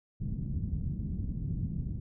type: low-pass noise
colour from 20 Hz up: white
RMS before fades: -34 dBFS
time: 0.2-2 s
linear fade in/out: 10 ms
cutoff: 180 Hz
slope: 24 dB/octave
effects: none